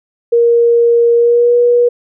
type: tone with pitch glide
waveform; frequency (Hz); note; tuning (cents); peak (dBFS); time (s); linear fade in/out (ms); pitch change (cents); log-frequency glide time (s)
sine; 470 to 482.1; A#4 to B4; +14 to -42; -6; 0.32-1.89; 10; +44; 1.15-1.56
effects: none